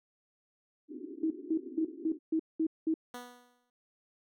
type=band-pass noise; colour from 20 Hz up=pink; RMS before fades=-44 dBFS; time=0.88-2.19 s; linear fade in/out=50 ms; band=260 to 390 Hz; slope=96 dB/octave
type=tone bursts; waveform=sine; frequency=320 Hz; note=D#4; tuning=49 cents sharp; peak=-26 dBFS; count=7; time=1.23-2.941 s; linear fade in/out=5 ms; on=73 ms; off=200 ms
type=tone with exponential decay; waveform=10% pulse; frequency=245.3 Hz; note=B3; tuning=12 cents flat; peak=-31 dBFS; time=3.14-3.7 s; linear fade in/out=2 ms; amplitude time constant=120 ms
effects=none